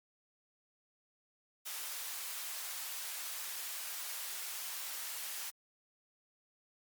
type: high-pass noise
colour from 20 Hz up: white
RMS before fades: -42 dBFS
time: 1.65-5.51 s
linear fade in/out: 20 ms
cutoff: 810 Hz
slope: 12 dB/octave
effects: Opus 48 kbps